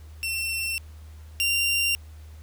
sawtooth tone pair in turn, 2704 / 2772 Hz, E7 / F7, +43 / -14 cents, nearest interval unison, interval 43 cents, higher second, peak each -23 / -18 dBFS, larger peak second, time 0.23-0.78 / 1.4-1.95 s, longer neither, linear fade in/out 0 ms, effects added 77 Hz sine -41 dBFS peak until 2.42 s + pink hiss -57 dBFS RMS until 2.42 s

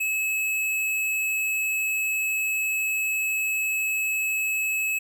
square tone, 2586 Hz, E7, 34 cents flat, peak -24 dBFS, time 0-4.99 s, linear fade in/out 10 ms, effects none

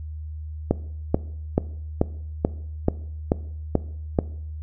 click train, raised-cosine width 2 ms, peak -4 dBFS, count 9, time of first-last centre 0.71-4.188 s, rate 2.3 Hz, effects noise-tail reverb RT60 0.7 s tail -19 dB re dry + added 77 Hz sine -31 dBFS peak until 4.62 s

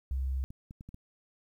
sine tone, 66 Hz, C2, 16 cents sharp, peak -29 dBFS, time 0.11-0.44 s, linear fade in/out 0 ms
clicks, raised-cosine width 5 ms, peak -33 dBFS, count 5, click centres 0.505 / 0.709 / 0.809 / 0.89 / 0.944 s
effects 11-bit

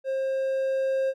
triangle tone with level ramp, 533 Hz, C5, 32 cents sharp, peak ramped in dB -23 to -20 dBFS, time 0.04-1.14 s, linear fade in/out 50 ms, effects none

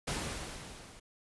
pink noise with level ramp, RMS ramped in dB -34 to -54 dBFS, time 0.07-1 s, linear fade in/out 10 ms, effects resampled to 24000 Hz

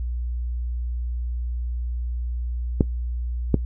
clicks, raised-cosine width 3 ms, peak -3 dBFS, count 2, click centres 2.808 / 3.543 s, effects noise-tail reverb RT60 0.1 s tail -19 dB re dry + added 60 Hz sine -24 dBFS peak until 3.65 s

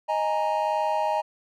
triangle chord, D# suspended fourth, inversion none, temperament equal, 622.3 / 830.6 / 932.3 Hz, D#5 / G#5 / A#5, 0 / 0 / 0 cents, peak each -25 dBFS, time 0.08-1.22 s, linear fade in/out 20 ms, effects none

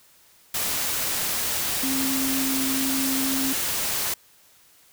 sine tone in noise, 267.3 Hz, C4, 37 cents sharp, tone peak -25 dBFS, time 1.83-3.53 s, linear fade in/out 5 ms, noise white, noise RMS -26 dBFS, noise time 0.54-4.14 s, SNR -2 dB, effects white hiss -56 dBFS RMS until 4.92 s

